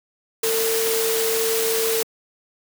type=tone in noise; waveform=sine; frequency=450 Hz; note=A4; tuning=39 cents sharp; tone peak=-21 dBFS; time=0.43-2.03 s; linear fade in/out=5 ms; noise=white; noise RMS=-24 dBFS; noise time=0.43-2.03 s; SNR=0 dB; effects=high-pass 200 Hz 12 dB/octave